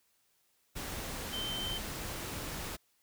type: tone in noise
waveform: sine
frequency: 3101 Hz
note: G7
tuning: 19 cents flat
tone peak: -36 dBFS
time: 1.32-1.79 s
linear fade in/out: 20 ms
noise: pink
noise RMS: -40 dBFS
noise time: 0.75-2.77 s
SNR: +1 dB
effects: white hiss -73 dBFS RMS until 3.02 s